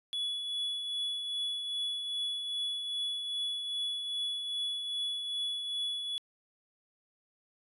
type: tone with tremolo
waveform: triangle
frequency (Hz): 3403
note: G#7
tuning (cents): +41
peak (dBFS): -29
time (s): 0.13-6.18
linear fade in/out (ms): 0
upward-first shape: triangle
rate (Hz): 2.5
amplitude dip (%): 45
effects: resampled to 32000 Hz